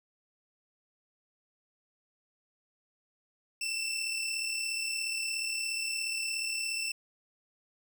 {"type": "tone pair together", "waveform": "20% pulse", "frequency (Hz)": [2644, 2681], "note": ["E7", "E7"], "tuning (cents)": [5, 29], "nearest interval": "unison", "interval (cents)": 24, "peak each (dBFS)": [-34, -28], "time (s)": [3.61, 6.92], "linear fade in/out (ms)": 5, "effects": []}